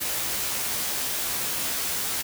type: noise with comb filter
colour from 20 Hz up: white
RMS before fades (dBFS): -28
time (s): 0-2.23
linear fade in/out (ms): 20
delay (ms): 15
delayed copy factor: +0.6
effects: none